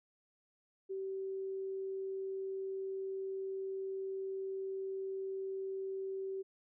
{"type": "tone", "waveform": "sine", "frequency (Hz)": 385, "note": "G4", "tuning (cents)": -31, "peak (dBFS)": -37, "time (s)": [0.89, 6.43], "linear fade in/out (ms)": 20, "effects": []}